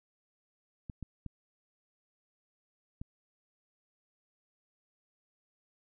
clicks, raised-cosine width 5 ms, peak -28 dBFS, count 4, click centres 0.898 / 1.027 / 1.263 / 3.015 s, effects none

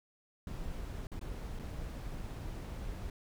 brown noise with dropouts, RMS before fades -41 dBFS, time 0.47-3.1 s, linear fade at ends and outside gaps 2 ms, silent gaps 1.07-1.117 / 1.194-1.212 / 1.591-1.595 s, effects none

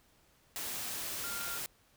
sine tone in noise, 1396.9 Hz, F6, in tune, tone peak -42 dBFS, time 1.24-1.58 s, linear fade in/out 0 ms, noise white, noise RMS -39 dBFS, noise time 0.56-1.66 s, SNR -6 dB, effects pink hiss -67 dBFS RMS until 1.96 s

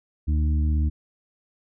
harmonic tone with a mistuned harmonic, 76.2 Hz, D#2, 36 cents flat, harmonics 1 / 2 / 3 / 4, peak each -19 / -33 / -33 / -36 dBFS, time 0.27-0.9 s, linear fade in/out 20 ms, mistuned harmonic 1, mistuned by -49 cents, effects none

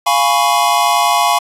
square chord, C# dominant seventh, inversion first, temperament equal, 698.5 / 830.6 / 987.8 / 1108.7 Hz, E#5 / G#5 / B5 / C#6, 0 / 0 / 0 / 0 cents, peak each -17 dBFS, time 0.06-1.39 s, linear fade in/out 10 ms, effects resampled to 32000 Hz

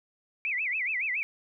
sine tone with vibrato, 2269 Hz, C#7, 40 cents sharp, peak -27 dBFS, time 0.45-1.23 s, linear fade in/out 0 ms, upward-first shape sine, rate 7.1 Hz, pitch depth 260 cents each way, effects none

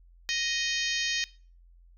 harmonic tone with a mistuned harmonic, 622.3 Hz, D#5, in tune, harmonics 3 / 4 / 5 / 6 / 7 / 8 / 9 / 10, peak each -33 / -34 / -35 / -36 / -36 / -37 / -38 / -38 dBFS, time 0.29-1.24 s, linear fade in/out 0 ms, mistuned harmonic 10, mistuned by +61 cents, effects noise-tail reverb RT60 0.4 s tail -21 dB re dry + added 43 Hz sine -53 dBFS peak until 1.97 s

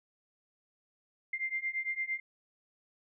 sine beating tone pair, 2093 / 2101.8 Hz, C7 / C7, 0 / +7 cents, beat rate 8.8 Hz, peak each -36 / -35 dBFS, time 1.33-2.2 s, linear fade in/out 5 ms, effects none

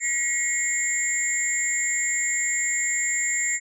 sine tone cluster, 1916 / 2172 / 7100 / 7430 Hz, A#6 / C#7 / A8 / A#8, +47 / -36 / +15 / -7 cents, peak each -27 dBFS, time 0-3.6 s, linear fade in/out 50 ms, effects tanh soft clip ceiling -13 dBFS

